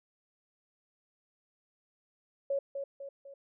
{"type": "tone with echo", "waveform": "sine", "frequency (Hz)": 554.4, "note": "C#5", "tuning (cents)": 0, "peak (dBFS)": -28, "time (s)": [2.5, 2.59], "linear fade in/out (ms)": 5, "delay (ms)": 250, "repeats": 3, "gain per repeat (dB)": -6, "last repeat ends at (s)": 3.34, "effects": []}